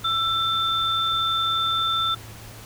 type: tone pair together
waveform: sine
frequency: 1338 / 3554 Hz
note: E6 / A7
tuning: +25 / +17 cents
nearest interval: octave + perfect fourth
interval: 1692 cents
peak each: -23 dBFS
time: 0.04-2.15 s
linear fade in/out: 10 ms
effects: added 110 Hz sine -42 dBFS peak until 2.65 s + pink hiss -43 dBFS RMS until 2.65 s